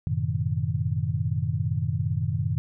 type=chord; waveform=sine; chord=F# diminished seventh; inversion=none; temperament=equal with one note detuned; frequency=92.5 / 110 / 127.6 / 155.56 Hz; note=F#2 / A2 / C3 / Eb3; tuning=0 / 0 / -43 / 0 cents; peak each=-29 dBFS; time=0.07-2.58 s; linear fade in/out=0 ms; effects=none